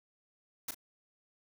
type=noise with echo; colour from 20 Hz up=white; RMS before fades=-37 dBFS; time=0.68-0.71 s; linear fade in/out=5 ms; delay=36 ms; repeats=1; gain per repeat=-10 dB; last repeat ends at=0.746 s; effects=none